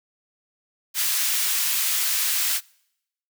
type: high-pass noise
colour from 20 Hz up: white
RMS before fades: -23 dBFS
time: 0.94-2.61 s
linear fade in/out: 50 ms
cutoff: 1600 Hz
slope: 12 dB/octave
effects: noise-tail reverb RT60 0.8 s tail -26 dB re dry